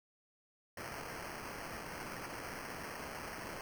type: noise with sample-and-hold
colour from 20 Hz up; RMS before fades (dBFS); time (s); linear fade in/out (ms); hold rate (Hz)
violet; -45; 0.77-3.61; 2; 3675
effects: none